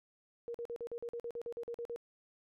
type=tone bursts; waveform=sine; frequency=471.5 Hz; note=A#4; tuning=20 cents sharp; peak=-38 dBFS; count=14; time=0.48-1.961 s; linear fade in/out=0 ms; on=64 ms; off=45 ms; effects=none